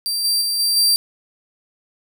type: tone with level steps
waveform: sawtooth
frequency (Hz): 4702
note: D8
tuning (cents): +1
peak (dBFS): -17 / -13 / -16 / -13 / -10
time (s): 0.06-0.96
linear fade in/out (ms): 0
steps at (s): 0.24 / 0.41 / 0.59 / 0.76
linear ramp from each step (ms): 10
effects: none